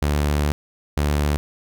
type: tone pair in turn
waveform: sawtooth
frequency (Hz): 73.42 / 73.42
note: D2 / D2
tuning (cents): 0 / 0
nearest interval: unison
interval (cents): 0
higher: neither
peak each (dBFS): -14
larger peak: neither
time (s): 0.02-0.52 / 0.97-1.37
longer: first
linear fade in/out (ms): 0
effects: none